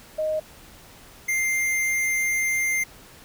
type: tone pair in turn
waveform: sine / square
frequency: 622 / 2099 Hz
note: D#5 / C7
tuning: -1 / +5 cents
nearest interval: octave + major sixth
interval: 2106 cents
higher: second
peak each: -22 dBFS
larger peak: neither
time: 0.18-0.4 / 1.28-2.84 s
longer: second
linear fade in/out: 10 ms
effects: pink hiss -48 dBFS RMS until 3.24 s